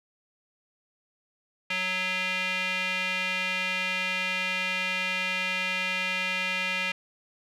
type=tone with band-pass filter; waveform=square; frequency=185 Hz; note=F#3; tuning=in tune; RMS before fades=-29 dBFS; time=1.7-6.92 s; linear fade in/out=5 ms; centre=2500 Hz; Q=3.6; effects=none